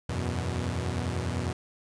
sawtooth chord, E suspended second, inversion none, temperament equal with one note detuned, 82.41 / 92.5 / 122.26 Hz, E2 / F#2 / B2, 0 / 0 / -17 cents, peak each -29 dBFS, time 0.09-1.53 s, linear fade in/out 5 ms, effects resampled to 22050 Hz + 10-bit

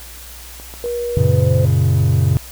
clicks, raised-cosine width 1 ms, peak -22 dBFS, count 4, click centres 0.599 / 0.739 / 0.859 / 1.239 s
sine tone with pitch glide, 479.1 to 513.5 Hz, A#4 to C5, +47 to -33 cents, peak -19 dBFS, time 0.84-1.65 s, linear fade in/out 0 ms, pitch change +120 cents, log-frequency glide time 1.13-1.53 s
triangle chord, F# major, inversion none, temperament equal with one note detuned, 92.5 / 115.87 / 138.59 Hz, F#2 / A#2 / C#3, 0 / -10 / 0 cents, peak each -14 dBFS, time 1.17-2.37 s, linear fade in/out 0 ms
effects added 60 Hz sine -37 dBFS peak until 2.51 s + white hiss -37 dBFS RMS until 2.51 s

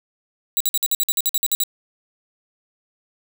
5% pulse tone bursts, 3895 Hz, B7, 25 cents flat, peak -9 dBFS, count 13, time 0.57-1.636 s, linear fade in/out 0 ms, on 34 ms, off 52 ms, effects none

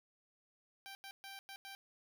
10% pulse tone bursts at uneven times, 784 Hz, G5, in tune, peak -40 dBFS, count 5, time 0.86-0.95 / 1.04-1.11 / 1.24-1.39 / 1.49-1.56 / 1.65-1.75 s, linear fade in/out 0 ms, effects none

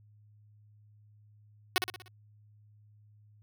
5% pulse tone with echo, 370 Hz, F#4, in tune, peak -12 dBFS, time 1.76-1.78 s, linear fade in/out 0 ms, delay 60 ms, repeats 5, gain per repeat -6 dB, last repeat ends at 2.08 s, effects added 105 Hz sine -57 dBFS peak until 3.42 s

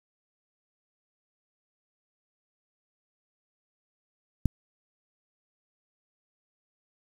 click, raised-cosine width 5 ms, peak -10 dBFS, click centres 4.457 s, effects 7-bit

